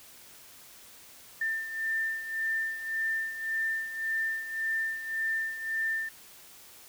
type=beating tone pair; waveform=sine; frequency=1790 / 1791.8 Hz; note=A6 / A6; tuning=+29 / +31 cents; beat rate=1.8 Hz; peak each=-36 / -30 dBFS; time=1.41-6.09 s; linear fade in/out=5 ms; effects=white hiss -52 dBFS RMS until 6.88 s